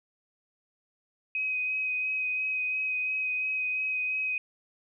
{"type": "tone with vibrato", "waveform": "sine", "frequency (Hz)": 2521, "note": "D#7", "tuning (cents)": 22, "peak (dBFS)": -27, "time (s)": [1.35, 4.38], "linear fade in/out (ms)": 2, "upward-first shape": "sine", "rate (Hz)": 2.9, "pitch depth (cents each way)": 14, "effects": []}